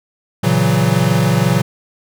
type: chord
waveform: square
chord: F# dominant seventh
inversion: first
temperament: equal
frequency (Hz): 116.54 / 138.59 / 164.81 / 185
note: A#2 / C#3 / E3 / F#3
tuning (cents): 0 / 0 / 0 / 0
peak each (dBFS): -18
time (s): 0.43-1.62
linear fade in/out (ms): 10
effects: none